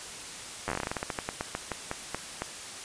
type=slowing click train; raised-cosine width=0.5 ms; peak=-15 dBFS; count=22; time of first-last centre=0.68-2.42 s; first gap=10 ms; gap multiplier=1.18; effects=white hiss -41 dBFS RMS until 2.84 s + resampled to 22050 Hz